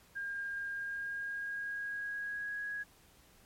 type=tone with pitch glide; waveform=sine; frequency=1611 to 1660.1 Hz; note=G6 to G#6; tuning=+47 to -1 cents; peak=-36 dBFS; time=0.15-2.84 s; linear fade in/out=20 ms; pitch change=+52 cents; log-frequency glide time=0.71-2.62 s; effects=pink hiss -63 dBFS RMS until 3.45 s + MP3 64 kbps